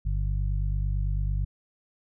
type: harmonic tone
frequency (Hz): 49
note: G1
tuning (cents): 0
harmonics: 1 / 2 / 3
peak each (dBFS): -25 / -31 / -35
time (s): 0.05-1.45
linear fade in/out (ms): 10
effects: none